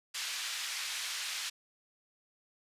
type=band-pass noise; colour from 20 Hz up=white; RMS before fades=-38 dBFS; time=0.14-1.5 s; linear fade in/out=10 ms; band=1700 to 5200 Hz; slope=12 dB/octave; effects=resampled to 32000 Hz